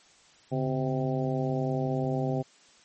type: harmonic tone with a mistuned harmonic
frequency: 130 Hz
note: C3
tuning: 11 cents flat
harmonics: 1 / 2 / 3 / 4 / 5 / 6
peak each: -29 / -32 / -34 / -35 / -36 / -37 dBFS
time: 0.51-2.43 s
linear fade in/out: 20 ms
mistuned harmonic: 1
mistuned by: +140 cents
effects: white hiss -58 dBFS RMS until 2.84 s + MP3 32 kbps